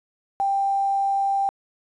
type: tone with quantisation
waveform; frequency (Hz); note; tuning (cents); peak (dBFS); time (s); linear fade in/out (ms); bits
sine; 789; G5; +11; -19; 0.4-1.49; 0; 8
effects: resampled to 24000 Hz